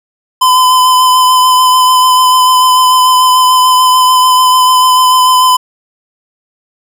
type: tone with vibrato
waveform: square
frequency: 1016 Hz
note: B5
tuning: 49 cents sharp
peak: -5 dBFS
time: 0.41-5.57 s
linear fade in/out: 10 ms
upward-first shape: sine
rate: 6.8 Hz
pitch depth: 15 cents each way
effects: none